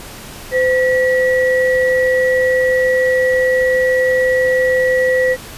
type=tone pair together; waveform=sine; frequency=512 / 1933 Hz; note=C5 / B6; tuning=-38 / -38 cents; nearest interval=octave + major seventh; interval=2300 cents; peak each=-12 / -17 dBFS; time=0.51-5.37 s; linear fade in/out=50 ms; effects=pink hiss -33 dBFS RMS until 5.57 s + resampled to 32000 Hz